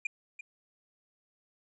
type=tone with echo; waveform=triangle; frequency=2419 Hz; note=D#7; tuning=49 cents flat; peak=-27 dBFS; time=0.05-0.07 s; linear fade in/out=5 ms; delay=340 ms; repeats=1; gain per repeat=-12 dB; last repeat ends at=0.41 s; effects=resampled to 24000 Hz